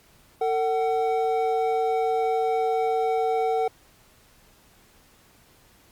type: tone pair together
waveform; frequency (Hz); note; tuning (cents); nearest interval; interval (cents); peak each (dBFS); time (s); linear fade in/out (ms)
triangle; 451.3 / 751; A4 / F#5; +44 / +26; major sixth; 882; -22; 0.41-3.68; 5
effects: pink hiss -57 dBFS RMS until 5.91 s + Opus 48 kbps